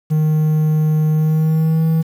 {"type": "tone with pitch glide", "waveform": "triangle", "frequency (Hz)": [154.8, 161.09], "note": ["D#3", "E3"], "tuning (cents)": [-9, -40], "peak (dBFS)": -10, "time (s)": [0.1, 2.03], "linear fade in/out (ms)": 20, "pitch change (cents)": 69, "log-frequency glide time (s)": [1.11, 1.85], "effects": ["7-bit"]}